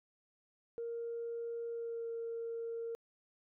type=tone with pitch glide; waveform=sine; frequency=466.2 to 461.1 Hz; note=A#4 to A#4; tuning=0 to -19 cents; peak=-37 dBFS; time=0.78-2.95 s; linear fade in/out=0 ms; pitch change=-19 cents; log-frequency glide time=1.69-2.08 s; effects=tanh soft clip ceiling -33 dBFS